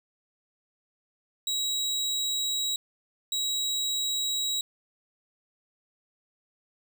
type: tone pair in turn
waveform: 30% pulse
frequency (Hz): 3855 / 3855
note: B7 / B7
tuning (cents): -43 / -43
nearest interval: unison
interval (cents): 0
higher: neither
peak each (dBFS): -24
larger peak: neither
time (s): 1.47-2.76 / 3.32-4.61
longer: neither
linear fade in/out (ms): 2
effects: none